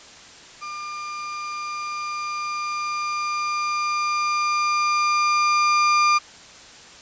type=tone with level ramp; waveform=35% pulse; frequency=1200 Hz; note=D6; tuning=37 cents sharp; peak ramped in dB=-29 to -13 dBFS; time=0.61-6.19 s; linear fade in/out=20 ms; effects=white hiss -44 dBFS RMS until 7.01 s + resampled to 16000 Hz